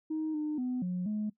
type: tone with pitch steps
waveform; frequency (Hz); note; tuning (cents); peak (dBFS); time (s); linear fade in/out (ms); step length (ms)
sine; 313.2 / 303.1 / 251.2 / 180.2 / 212; D#4 / D#4 / B3 / F#3 / G#3; +11 / -45 / +30 / -45 / +36; -29; 0.1-1.3; 10; 240
effects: noise-tail reverb RT60 0.1 s tail -20 dB re dry + tanh soft clip ceiling -27 dBFS